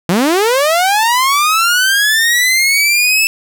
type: linear sweep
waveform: sawtooth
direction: up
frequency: 160 to 2637 Hz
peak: -6 dBFS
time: 0.09-3.27 s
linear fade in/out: 0 ms
effects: none